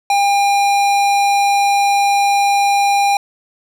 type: tone with hard clipping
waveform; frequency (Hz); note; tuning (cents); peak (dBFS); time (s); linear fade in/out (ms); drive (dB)
sine; 803; G5; +41; -13; 0.1-3.17; 2; 18
effects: none